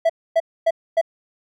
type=tone bursts; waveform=triangle; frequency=659.3 Hz; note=E5; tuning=in tune; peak=-11 dBFS; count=4; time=0.05-1.014 s; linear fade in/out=10 ms; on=46 ms; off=260 ms; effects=none